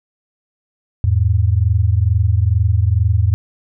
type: tone pair together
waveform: sine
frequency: 84.2 / 106.45 Hz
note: E2 / G#2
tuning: +37 / +43 cents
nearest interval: major third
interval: 406 cents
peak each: -14 dBFS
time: 1.04-3.34 s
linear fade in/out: 0 ms
effects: none